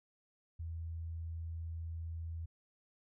sine tone, 82.41 Hz, E2, in tune, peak -39 dBFS, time 0.59-2.46 s, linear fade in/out 10 ms, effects none

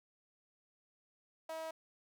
sawtooth tone with high-pass filter, 321.2 Hz, E4, 45 cents flat, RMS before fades -43 dBFS, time 1.49-1.71 s, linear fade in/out 5 ms, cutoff 730 Hz, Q 9.9, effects none

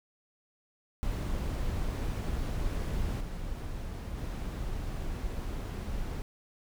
brown noise with level steps, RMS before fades -32 / -37 / -35 dBFS, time 1.03-6.22 s, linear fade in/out 0 ms, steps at 3.2 / 4.17 s, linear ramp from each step 10 ms, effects none

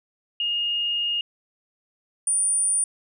sine tone pair in turn, 2847 / 9352 Hz, F7 / D9, +33 / -8 cents, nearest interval octave + major sixth, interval 2059 cents, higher second, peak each -22 / -19 dBFS, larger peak second, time 0.4-1.21 / 2.27-2.84 s, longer first, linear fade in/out 2 ms, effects none

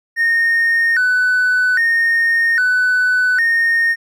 triangle tone with vibrato, 1661.2 Hz, G#6, in tune, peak -9 dBFS, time 0.16-3.96 s, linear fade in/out 50 ms, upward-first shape square, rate 0.62 Hz, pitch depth 180 cents each way, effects tanh soft clip ceiling -7 dBFS

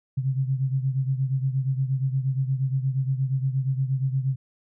sine beating tone pair, 131.4 / 139.9 Hz, C3 / C#3, +8 / +16 cents, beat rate 8.5 Hz, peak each -23 / -28 dBFS, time 0.17-4.36 s, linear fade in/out 10 ms, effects none

